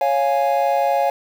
triangle chord, Db major, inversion none, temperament equal, 554.4 / 698.5 / 830.6 Hz, Db5 / F5 / Ab5, 0 / 0 / 0 cents, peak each -18 dBFS, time 0.01-1.1 s, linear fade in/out 2 ms, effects 7-bit

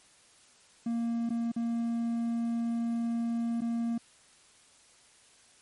triangle tone with dropouts, 232.6 Hz, A#3, 4 cents flat, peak -26 dBFS, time 0.86-3.98 s, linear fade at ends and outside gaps 5 ms, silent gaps 1.293-1.303 / 1.518-1.562 / 3.608-3.617 s, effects white hiss -60 dBFS RMS until 5.61 s + MP3 48 kbps

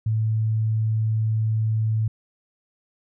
sine tone, 110 Hz, A2, in tune, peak -19 dBFS, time 0.06-2.08 s, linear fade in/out 5 ms, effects none

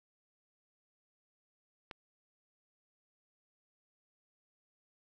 click, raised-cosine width 0.3 ms, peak -27 dBFS, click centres 1.912 s, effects none

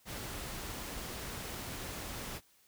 pink noise, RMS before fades -42 dBFS, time 0.05-2.41 s, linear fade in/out 50 ms, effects white hiss -67 dBFS RMS until 2.67 s

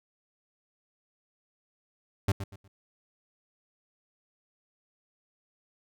40% pulse tone with echo, 98 Hz, G2, in tune, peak -21 dBFS, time 2.28-2.32 s, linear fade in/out 5 ms, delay 120 ms, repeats 3, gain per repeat -11 dB, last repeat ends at 2.68 s, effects none

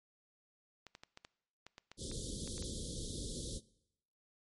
clicks, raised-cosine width 0.2 ms, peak -33 dBFS, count 12, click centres 0.867 / 0.951 / 1.035 / 1.174 / 1.249 / 1.666 / 1.781 / 1.916 / 2.115 / 2.476 / 2.58 / 2.625 s
pink band-stop noise, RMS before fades -42 dBFS, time 1.97-3.61 s, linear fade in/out 50 ms, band 550 to 3300 Hz, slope 96 dB/octave
effects noise-tail reverb RT60 0.8 s tail -21 dB re dry + MP3 48 kbps

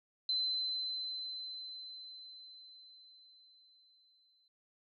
sine tone with exponential decay, 4057 Hz, B7, 46 cents sharp, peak -30 dBFS, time 0.29-4.48 s, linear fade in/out 2 ms, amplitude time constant 910 ms, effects none

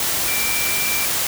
sine tone in noise, 2349 Hz, D7, in tune, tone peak -24 dBFS, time 0.28-1.05 s, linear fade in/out 2 ms, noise white, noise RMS -21 dBFS, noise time 0-1.27 s, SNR -6 dB, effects none

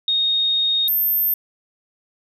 sine tone pair in turn, 3717 / 13311 Hz, A#7 / G#9, -6 / +3 cents, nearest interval octave + minor seventh, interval 2209 cents, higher second, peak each -16 dBFS, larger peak neither, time 0.08-0.88 / 0.88-1.34 s, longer first, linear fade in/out 2 ms, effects none

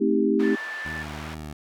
sine chord, A half-diminished seventh, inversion none, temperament just, 220 / 264 / 316.8 / 396 Hz, A3 / C4 / Eb4 / G4, 0 / +16 / +31 / +18 cents, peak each -24 / -25 / -24 / -23 dBFS, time 0-0.56 s, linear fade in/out 20 ms
white band-pass noise, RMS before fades -40 dBFS, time 0.39-1.35 s, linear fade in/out 10 ms, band 580 to 1900 Hz, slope 12 dB/octave
sine tone, 1760 Hz, A6, in tune, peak -31 dBFS, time 0.43-1.03 s, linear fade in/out 10 ms
15% pulse tone with vibrato, 76.9 Hz, D#2, 20 cents flat, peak -28 dBFS, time 0.85-1.53 s, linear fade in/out 5 ms, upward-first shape triangle, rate 2.7 Hz, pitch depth 58 cents each way
effects none

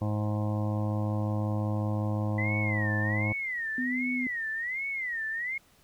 harmonic tone, 105.5 Hz, G#2, 28 cents sharp, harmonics 1 / 2 / 3 / 5 / 6 / 7 / 8 / 9 / 10, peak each -28 / -34 / -37 / -39 / -43 / -44 / -46 / -47 / -46 dBFS, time 0.01-3.33 s, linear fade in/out 10 ms
sine tone with vibrato, 1975.5 Hz, B6, in tune, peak -30 dBFS, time 2.38-5.58 s, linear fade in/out 5 ms, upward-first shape sine, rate 1.3 Hz, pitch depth 200 cents each way
sine tone, 251.7 Hz, B3, 33 cents sharp, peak -29 dBFS, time 3.78-4.27 s, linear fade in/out 2 ms
effects pink hiss -62 dBFS RMS until 5.83 s

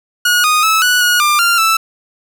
sawtooth tone with pitch steps, 1448 / 1237 / 1302 / 1475 / 1449 / 1194 / 1390 / 1321 Hz, F#6 / D#6 / E6 / F#6 / F#6 / D6 / F6 / E6, -38 / -10 / -22 / -6 / -37 / +28 / -9 / +3 cents, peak -6 dBFS, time 0.25-1.77 s, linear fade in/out 5 ms, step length 190 ms, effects none

